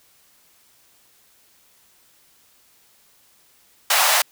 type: high-pass noise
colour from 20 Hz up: pink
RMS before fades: -17 dBFS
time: 3.9-4.22 s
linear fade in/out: 5 ms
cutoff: 610 Hz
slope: 48 dB/octave
effects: white hiss -57 dBFS RMS until 4.31 s